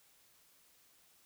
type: silence
effects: white hiss -67 dBFS RMS until 1.25 s